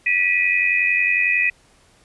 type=tone cluster; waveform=sine; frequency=1957 / 2447 / 2538 Hz; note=B6 / D#7 / D#7; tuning=-16 / -29 / +34 cents; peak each=-20 dBFS; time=0.06-1.5 s; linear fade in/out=5 ms; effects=pink hiss -55 dBFS RMS until 2.04 s + resampled to 24000 Hz